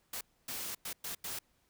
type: noise bursts at uneven times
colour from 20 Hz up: white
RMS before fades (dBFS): -40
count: 5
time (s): 0.13-0.21 / 0.48-0.75 / 0.85-0.93 / 1.04-1.15 / 1.24-1.39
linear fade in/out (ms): 5
effects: pink hiss -73 dBFS RMS until 1.69 s